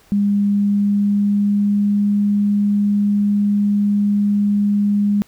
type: tone with pitch glide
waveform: sine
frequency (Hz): 202.7 to 204.5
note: G#3 to G#3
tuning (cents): -42 to -26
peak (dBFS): -13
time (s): 0.12-5.22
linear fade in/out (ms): 0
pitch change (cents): +16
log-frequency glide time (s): 0.5-2.1
effects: pink hiss -52 dBFS RMS until 5.27 s